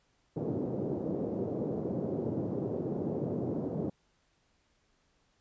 white band-pass noise, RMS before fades -34 dBFS, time 0.36-3.9 s, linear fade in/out 5 ms, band 110 to 470 Hz, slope 24 dB/octave, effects pink hiss -72 dBFS RMS until 5.4 s + resampled to 16000 Hz

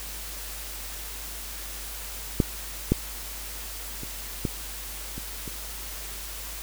clicks, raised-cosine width 3 ms, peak -6 / -6 / -23 / -12 / -23 / -23 dBFS, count 6, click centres 2.402 / 2.92 / 4.034 / 4.452 / 5.18 / 5.478 s, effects added 50 Hz sine -40 dBFS peak until 6.62 s + white hiss -38 dBFS RMS until 6.62 s

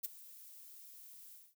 violet noise with ADSR envelope, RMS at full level -36 dBFS, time 0.03-1.55 s, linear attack 18 ms, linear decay 17 ms, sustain -19 dB, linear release 220 ms, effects none

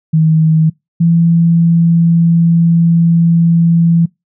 sine tone pair in turn, 158.8 / 167.76 Hz, D#3 / E3, +36 / +31 cents, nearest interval minor second, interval 95 cents, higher second, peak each -6 dBFS, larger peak neither, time 0.13-0.7 / 1-4.06 s, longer second, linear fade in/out 10 ms, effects noise-tail reverb RT60 0.2 s tail -25 dB re dry

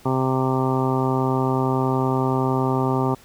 harmonic tone, 130.81 Hz, C3, in tune, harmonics 1 / 2 / 3 / 4 / 5 / 6 / 7 / 8 / 9, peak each -23 / -24 / -25 / -32 / -32 / -30 / -28 / -35 / -30 dBFS, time 0.05-3.15 s, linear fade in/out 10 ms, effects pink hiss -50 dBFS RMS until 3.24 s

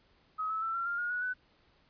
sine tone with pitch steps, 1271 / 1301.5 / 1332.6 / 1364.6 / 1397.3 / 1430.8 / 1465.1 / 1500.2 Hz, D#6 / E6 / E6 / F6 / F6 / F6 / F#6 / F#6, +36 / -22 / +18 / -41 / 0 / +41 / -17 / +23 cents, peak -31 dBFS, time 0.38-1.34 s, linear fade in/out 20 ms, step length 120 ms, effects pink hiss -67 dBFS RMS until 1.89 s + resampled to 11025 Hz

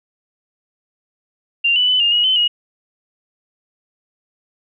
sine tone with pitch steps, 2782 / 2975 / 3008 / 2819 / 2897 / 3055 / 2889 Hz, F7 / F#7 / F#7 / F7 / F#7 / G7 / F#7, -7 / +9 / +28 / +16 / -37 / -45 / -42 cents, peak -12 dBFS, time 1.64-2.48 s, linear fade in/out 10 ms, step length 120 ms, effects none

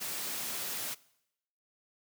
white high-pass noise, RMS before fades -37 dBFS, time 0-0.95 s, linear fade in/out 20 ms, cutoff 110 Hz, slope 48 dB/octave, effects noise-tail reverb RT60 0.8 s tail -21 dB re dry

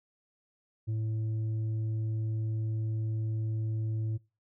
triangle tone with tanh clipping, 110 Hz, A2, in tune, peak -30 dBFS, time 0.87-4.18 s, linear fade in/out 20 ms, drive 9 dB, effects noise-tail reverb RT60 0.3 s tail -24 dB re dry

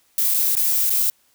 violet noise with dropouts, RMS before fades -19 dBFS, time 0.18-1.1 s, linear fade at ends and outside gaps 1 ms, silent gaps 0.34-0.344 / 0.553-0.567 / 0.897-0.903 s, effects white hiss -61 dBFS RMS until 1.34 s

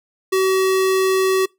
square tone, 379.3 Hz, F#4, 43 cents sharp, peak -15 dBFS, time 0.32-1.46 s, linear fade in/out 10 ms, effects noise-tail reverb RT60 0.2 s tail -24 dB re dry

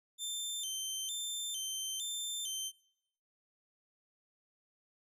20% pulse tone with vibrato, 3330 Hz, G#7, 4 cents sharp, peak -31 dBFS, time 0.18-2.72 s, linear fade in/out 50 ms, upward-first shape square, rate 1.1 Hz, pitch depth 120 cents each way, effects noise-tail reverb RT60 0.8 s tail -23 dB re dry

